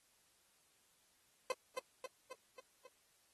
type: tone with echo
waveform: 30% pulse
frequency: 515 Hz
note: C5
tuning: 28 cents flat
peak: -32 dBFS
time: 1.5-1.52 s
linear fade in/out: 2 ms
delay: 270 ms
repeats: 5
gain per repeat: -4 dB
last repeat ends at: 2.87 s
effects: white hiss -73 dBFS RMS until 3.33 s + AAC 32 kbps